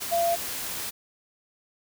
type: tone in noise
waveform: sine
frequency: 683 Hz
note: F5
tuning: 39 cents flat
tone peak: -21 dBFS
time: 0.11-0.36 s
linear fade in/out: 20 ms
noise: white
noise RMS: -33 dBFS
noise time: 0-0.91 s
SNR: +9 dB
effects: none